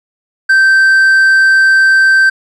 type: tone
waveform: triangle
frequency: 1558 Hz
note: G6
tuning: 11 cents flat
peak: -3 dBFS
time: 0.49-2.3 s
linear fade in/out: 10 ms
effects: resampled to 24000 Hz